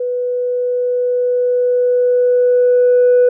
sine tone with level ramp, 493.9 Hz, B4, in tune, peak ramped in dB -16 to -5 dBFS, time 0-3.29 s, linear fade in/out 5 ms, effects tanh soft clip ceiling -5 dBFS

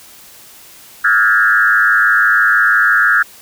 sine tone with frequency modulation, 1533 Hz, G6, 39 cents flat, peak -8 dBFS, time 1.04-3.23 s, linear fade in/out 10 ms, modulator 106 Hz, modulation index 1.9, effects white hiss -40 dBFS RMS until 3.41 s

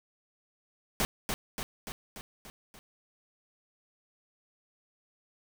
pink noise with echo, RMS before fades -28 dBFS, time 1-1.05 s, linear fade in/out 0 ms, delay 290 ms, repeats 6, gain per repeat -4 dB, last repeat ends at 2.79 s, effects none

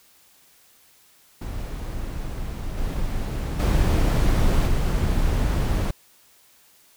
brown noise with level steps, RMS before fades -30 / -26 / -18 / -21 dBFS, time 1.41-5.91 s, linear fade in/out 5 ms, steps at 2.77 / 3.59 / 4.67 s, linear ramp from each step 10 ms, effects white hiss -56 dBFS RMS until 6.96 s

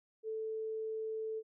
sine tone, 440 Hz, A4, in tune, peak -36 dBFS, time 0.23-1.43 s, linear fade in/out 50 ms, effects none

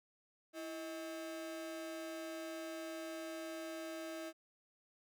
45% pulse ring-modulated tone, 481.7 Hz, B4, 43 cents flat, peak -40 dBFS, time 0.53-4.33 s, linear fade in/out 50 ms, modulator 152 Hz, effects none

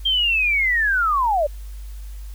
sine linear sweep, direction down, 3205 to 554.4 Hz, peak -16 dBFS, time 0.05-1.47 s, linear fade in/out 10 ms, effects added 50 Hz sine -31 dBFS peak until 2.34 s + white hiss -51 dBFS RMS until 2.34 s

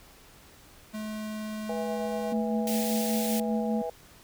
square tone, 214.9 Hz, A3, 41 cents flat, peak -34 dBFS, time 0.93-2.34 s, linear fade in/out 20 ms
harmonic tone, 163.3 Hz, E3, 16 cents flat, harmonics 3 / 4 / 5, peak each -33 / -35 / -37 dBFS, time 1.69-3.9 s, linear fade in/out 5 ms
sine tone with tremolo, 220 Hz, A3, in tune, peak -25 dBFS, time 2.32-3.82 s, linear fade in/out 5 ms, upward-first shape sine, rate 5.1 Hz, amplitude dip 40%
white high-pass noise, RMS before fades -35 dBFS, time 2.67-3.4 s, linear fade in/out 2 ms, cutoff 1900 Hz, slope 24 dB/octave
effects pink hiss -54 dBFS RMS until 4.23 s

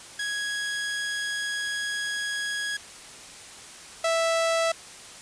sawtooth tone pair in turn, 1661.2 / 659.2 Hz, G#6 / E5, 0 / 0 cents, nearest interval octave + major third, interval 1600 cents, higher first, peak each -24 / -18 dBFS, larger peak second, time 0.19-2.77 / 4.04-4.72 s, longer first, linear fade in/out 5 ms, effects white hiss -44 dBFS RMS until 5.21 s + resampled to 22050 Hz

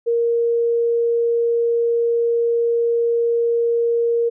sine tone, 467.7 Hz, A#4, 6 cents sharp, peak -15 dBFS, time 0.06-4.3 s, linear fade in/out 20 ms, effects none

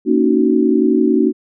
sine chord, D# minor seventh, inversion second, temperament just, 233.3 / 280 / 311.1 / 373.4 Hz, A#3 / C#4 / D#4 / F#4, +2 / +18 / 0 / +16 cents, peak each -16 dBFS, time 0.05-1.33 s, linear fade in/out 50 ms, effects none

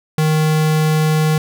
square tone, 155.56 Hz, D#3, in tune, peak -13 dBFS, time 0.18-1.38 s, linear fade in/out 2 ms, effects none

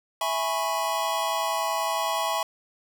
square chord, C# minor seventh, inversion first, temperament equal with one note detuned, 659.3 / 830.6 / 987.8 / 1098.5 Hz, E5 / G#5 / B5 / C#6, 0 / 0 / 0 / -16 cents, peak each -31 dBFS, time 0.21-2.43 s, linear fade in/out 2 ms, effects none

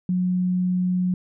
sine tone, 181.7 Hz, F#3, 31 cents flat, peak -19 dBFS, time 0.09-1.14 s, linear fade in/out 2 ms, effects none

